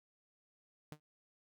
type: tone with exponential decay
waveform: sawtooth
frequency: 151.6 Hz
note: D#3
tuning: 45 cents flat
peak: -39 dBFS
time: 0.92-1 s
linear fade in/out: 0 ms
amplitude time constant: 16 ms
effects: none